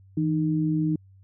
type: tone pair together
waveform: sine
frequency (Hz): 161.52 / 308.1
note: E3 / D#4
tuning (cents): -35 / -17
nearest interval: major seventh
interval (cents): 1118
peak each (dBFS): -24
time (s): 0.17-0.96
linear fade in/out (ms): 5
effects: added 96 Hz sine -50 dBFS peak until 1.23 s